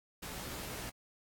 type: noise with comb filter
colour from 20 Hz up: pink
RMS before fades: -43 dBFS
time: 0.22-0.9 s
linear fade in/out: 10 ms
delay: 16 ms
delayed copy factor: +0.6
effects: AAC 64 kbps